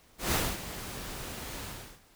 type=noise with ADSR envelope; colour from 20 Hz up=pink; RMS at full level=-27 dBFS; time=0.18-2.01 s; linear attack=150 ms; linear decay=250 ms; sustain=-13 dB; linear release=350 ms; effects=pink hiss -61 dBFS RMS until 2.15 s